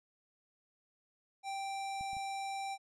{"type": "tone", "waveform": "square", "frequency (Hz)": 784, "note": "G5", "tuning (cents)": 0, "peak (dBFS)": -38, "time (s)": [1.43, 2.78], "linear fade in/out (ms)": 50}
{"type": "clicks", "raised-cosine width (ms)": 5, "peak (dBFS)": [-39, -43, -41], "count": 3, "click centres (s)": [2.01, 2.132, 2.168]}
{"effects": ["resampled to 22050 Hz"]}